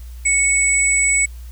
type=tone pair together; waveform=sine; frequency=2217 / 7900 Hz; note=C#7 / B8; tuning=0 / 0 cents; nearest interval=octave + minor seventh; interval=2200 cents; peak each=-16 dBFS; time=0.25-1.26 s; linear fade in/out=10 ms; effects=added 60 Hz sine -31 dBFS peak until 1.51 s + white hiss -50 dBFS RMS until 1.51 s